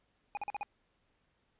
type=tone bursts; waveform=square; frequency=823 Hz; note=G#5; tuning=16 cents flat; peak=-35 dBFS; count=5; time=0.35-0.631 s; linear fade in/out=0 ms; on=21 ms; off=44 ms; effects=pink hiss -75 dBFS RMS until 1.59 s + resampled to 8000 Hz